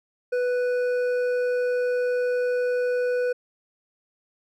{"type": "tone with hard clipping", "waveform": "sine", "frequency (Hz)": 494.4, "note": "B4", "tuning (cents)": 2, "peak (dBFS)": -23, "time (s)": [0.32, 3.33], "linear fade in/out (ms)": 10, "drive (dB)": 7, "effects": []}